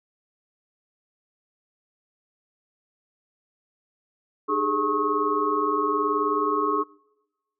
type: tone cluster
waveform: sine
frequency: 303.1 / 402.5 / 421.5 / 1092 / 1273 Hz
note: D#4 / G4 / G#4 / C#6 / D#6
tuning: -45 / +46 / +26 / -26 / +39 cents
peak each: -30 / -31 / -27 / -24 / -30 dBFS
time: 4.48-6.84 s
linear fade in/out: 20 ms
effects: noise-tail reverb RT60 1.0 s tail -24 dB re dry